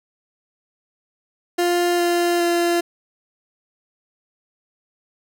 30% pulse tone with pitch steps, 350.2 / 347.2 / 344.2 Hz, F4 / F4 / F4, +5 / -10 / -25 cents, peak -14 dBFS, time 1.58-2.81 s, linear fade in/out 10 ms, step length 410 ms, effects none

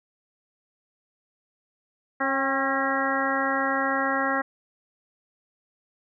harmonic tone with a mistuned harmonic, 271.3 Hz, C#4, 37 cents flat, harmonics 1 / 2 / 3 / 4 / 5 / 6 / 7, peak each -30 / -30 / -30 / -30 / -30 / -30 / -30 dBFS, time 2.2-4.42 s, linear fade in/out 10 ms, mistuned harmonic 3, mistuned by -30 cents, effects none

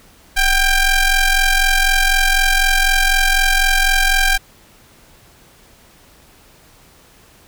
sawtooth ring-modulated tone, 788 Hz, G5, 9 cents sharp, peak -5 dBFS, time 0.36-4.38 s, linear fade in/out 20 ms, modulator 810 Hz, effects pink hiss -48 dBFS RMS until 7.47 s

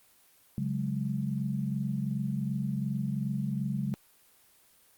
sine chord, C# suspended fourth, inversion none, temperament equal, 138.59 / 185 / 207.7 Hz, C#3 / F#3 / G#3, 0 / 0 / 0 cents, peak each -32 / -35 / -33 dBFS, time 0.58-3.94 s, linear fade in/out 0 ms, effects white hiss -62 dBFS RMS until 4.97 s + Opus 24 kbps

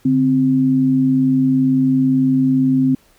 sine tone pair together, 143.71 / 261.6 Hz, D3 / C4, -37 / 0 cents, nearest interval minor seventh, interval 1037 cents, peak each -20 / -12 dBFS, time 0.05-2.95 s, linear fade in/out 5 ms, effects pink hiss -54 dBFS RMS until 3.18 s

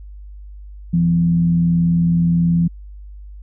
sine tone with frequency modulation, 170 Hz, F3, 46 cents flat, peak -12 dBFS, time 0.93-2.68 s, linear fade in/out 10 ms, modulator 81.4 Hz, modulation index 0.29, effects added 50 Hz sine -33 dBFS peak until 3.42 s

